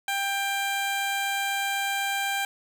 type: tone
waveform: 15% pulse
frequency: 792 Hz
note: G5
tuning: 18 cents sharp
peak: -19 dBFS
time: 0.08-2.45 s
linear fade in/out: 2 ms
effects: none

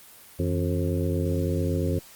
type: harmonic tone with a mistuned harmonic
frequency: 88.9 Hz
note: F2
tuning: 31 cents sharp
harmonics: 1 / 2 / 3 / 4 / 5 / 6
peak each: -26 / -29 / -31 / -32 / -33 / -34 dBFS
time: 0.39-1.99 s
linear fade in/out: 5 ms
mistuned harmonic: 2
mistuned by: -150 cents
effects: white hiss -49 dBFS RMS until 2.15 s + Opus 24 kbps

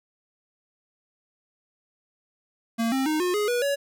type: tone with pitch steps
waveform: square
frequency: 228.9 / 266 / 309.1 / 359.2 / 417.4 / 485 / 563.6 Hz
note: A#3 / C4 / D#4 / F4 / G#4 / B4 / C#5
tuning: -31 / +29 / -11 / +49 / +9 / -31 / +29 cents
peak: -23 dBFS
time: 2.78-3.76 s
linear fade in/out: 20 ms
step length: 140 ms
effects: none

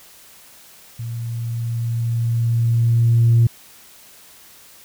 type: tone with level ramp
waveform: sine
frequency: 116.54 Hz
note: A#2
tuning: in tune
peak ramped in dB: -25 to -8 dBFS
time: 0.99-3.47 s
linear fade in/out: 5 ms
effects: tanh soft clip ceiling -7 dBFS + white hiss -46 dBFS RMS until 4.84 s

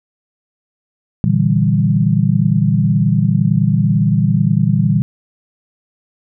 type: chord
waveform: sine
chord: E half-diminished seventh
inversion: second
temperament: equal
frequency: 116.54 / 146.83 / 164.81 / 196 Hz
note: Bb2 / D3 / E3 / G3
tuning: 0 / 0 / 0 / 0 cents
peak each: -16 dBFS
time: 1.24-5.02 s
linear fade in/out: 0 ms
effects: none

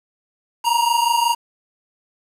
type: tone pair together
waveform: square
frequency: 928 / 953.5 Hz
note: A#5 / A#5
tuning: -8 / +39 cents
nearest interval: unison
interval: 47 cents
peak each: -19 dBFS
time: 0.64-1.35 s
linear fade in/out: 20 ms
effects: resampled to 32000 Hz + 7-bit

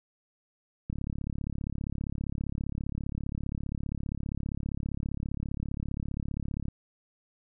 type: click train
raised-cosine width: 5 ms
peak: -21 dBFS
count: 204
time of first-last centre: 0.9-6.683 s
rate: 35.1 Hz
effects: none

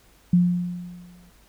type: tone with exponential decay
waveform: sine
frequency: 176.9 Hz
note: F3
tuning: 23 cents sharp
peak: -12 dBFS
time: 0.33-1.3 s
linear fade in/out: 5 ms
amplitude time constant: 210 ms
effects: added 50 Hz sine -57 dBFS peak until 1.48 s + pink hiss -57 dBFS RMS until 1.48 s

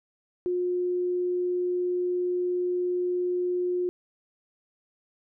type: tone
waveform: sine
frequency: 358.3 Hz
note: F4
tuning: 44 cents sharp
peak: -24 dBFS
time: 0.46-3.89 s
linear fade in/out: 0 ms
effects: none

